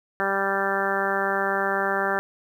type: harmonic tone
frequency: 196 Hz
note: G3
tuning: in tune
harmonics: 1 / 2 / 3 / 4 / 5 / 6 / 7 / 8 / 9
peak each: -35 / -29 / -30 / -29 / -33 / -32 / -30 / -29 / -30 dBFS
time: 0.2-2.19 s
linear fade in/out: 0 ms
effects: 9-bit